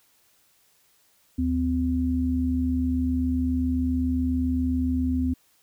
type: tone pair together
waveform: sine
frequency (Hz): 76.2 / 255.9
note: D#2 / C4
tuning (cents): -36 / -38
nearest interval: octave + major sixth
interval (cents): 2098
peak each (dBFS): -26 / -23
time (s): 1.38-5.34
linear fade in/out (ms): 10
effects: white hiss -63 dBFS RMS until 5.62 s